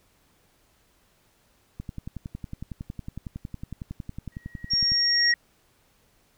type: click train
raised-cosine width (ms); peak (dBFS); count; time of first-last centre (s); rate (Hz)
5; -22; 35; 1.8-4.919; 10.9
type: tone with exponential growth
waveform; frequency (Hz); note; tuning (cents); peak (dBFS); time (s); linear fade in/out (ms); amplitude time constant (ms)
sine; 1900; A#6; +33; -19; 4.32-5.34; 2; 220
type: tone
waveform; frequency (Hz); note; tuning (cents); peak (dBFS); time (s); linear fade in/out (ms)
sine; 5560; F8; -9; -20; 4.7-5.33; 20
effects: pink hiss -64 dBFS RMS until 6.37 s